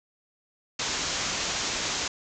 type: low-pass noise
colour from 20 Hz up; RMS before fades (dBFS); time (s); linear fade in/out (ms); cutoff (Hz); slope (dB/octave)
white; -30; 0.79-2.08; 5; 7300; 96
effects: none